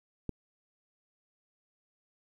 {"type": "click", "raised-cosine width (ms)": 3, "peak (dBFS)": -21, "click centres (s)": 0.293, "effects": ["10-bit"]}